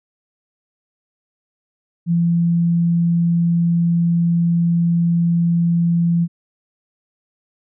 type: tone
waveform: sine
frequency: 170 Hz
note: F3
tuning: 46 cents flat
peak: -13 dBFS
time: 2.06-6.28 s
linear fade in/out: 50 ms
effects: none